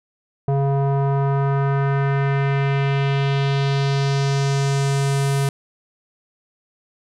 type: tone with low-pass filter sweep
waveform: square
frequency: 138.59 Hz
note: C#3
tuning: in tune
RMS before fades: -19 dBFS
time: 0.48-5.49 s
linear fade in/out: 2 ms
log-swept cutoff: 700 to 11000 Hz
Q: 1.7
effects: none